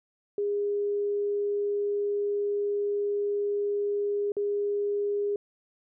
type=tone with dropouts; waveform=sine; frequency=408.5 Hz; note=G#4; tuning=29 cents flat; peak=-25 dBFS; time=0.38-5.36 s; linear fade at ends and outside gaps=2 ms; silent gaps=4.32-4.367 s; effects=none